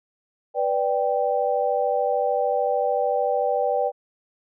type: chord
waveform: sine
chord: G major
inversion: first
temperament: equal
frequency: 493.9 / 587.3 / 784 Hz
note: B4 / D5 / G5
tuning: 0 / 0 / 0 cents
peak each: -24 dBFS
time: 0.54-3.92 s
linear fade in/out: 50 ms
effects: none